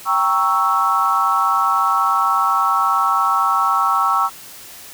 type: chord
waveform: sine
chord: G diminished seventh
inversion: none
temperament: equal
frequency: 784 / 932.3 / 1108.7 / 1318.5 Hz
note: G5 / Bb5 / Db6 / Fb6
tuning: 0 / 0 / 0 / 0 cents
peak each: -22 / -23 / -18 / -17 dBFS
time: 0.05-4.3 s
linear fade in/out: 50 ms
effects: white hiss -38 dBFS RMS until 4.93 s